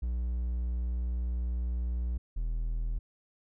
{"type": "tone pair in turn", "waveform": "triangle", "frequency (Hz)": [60.1, 40.11], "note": ["B1", "E1"], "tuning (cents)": [-46, -47], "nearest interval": "perfect fifth", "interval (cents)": 701, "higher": "first", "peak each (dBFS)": [-27, -27], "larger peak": "neither", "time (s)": [[0.02, 2.18], [2.36, 2.99]], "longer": "first", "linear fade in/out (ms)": 10, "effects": []}